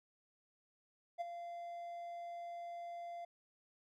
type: tone with ADSR envelope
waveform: triangle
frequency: 690 Hz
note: F5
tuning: 21 cents flat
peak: -33 dBFS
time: 1.18-3.25 s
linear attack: 30 ms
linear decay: 18 ms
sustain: -9 dB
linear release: 6 ms
effects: none